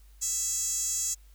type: tone with high-pass filter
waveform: sawtooth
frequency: 659.3 Hz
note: E5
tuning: in tune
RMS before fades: -30 dBFS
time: 0.21-1.15 s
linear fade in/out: 20 ms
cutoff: 6900 Hz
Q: 7.7
effects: added 50 Hz sine -51 dBFS peak until 1.34 s + white hiss -65 dBFS RMS until 1.34 s